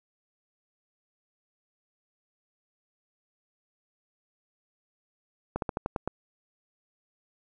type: slowing click train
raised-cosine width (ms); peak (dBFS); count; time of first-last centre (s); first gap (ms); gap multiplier
1; -15; 7; 5.56-6.076; 62; 1.13
effects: none